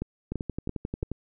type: two click trains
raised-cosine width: 3 ms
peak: -18 / -17 dBFS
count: 10 / 4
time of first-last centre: 0.32-1.116 / 0.02-1.03 s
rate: 11.3 / 2.97 Hz
effects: none